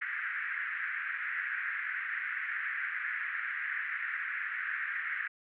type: band-pass noise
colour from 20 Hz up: white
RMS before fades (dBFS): -36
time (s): 0.01-5.28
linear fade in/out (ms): 10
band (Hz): 1500 to 2000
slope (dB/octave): 48
effects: none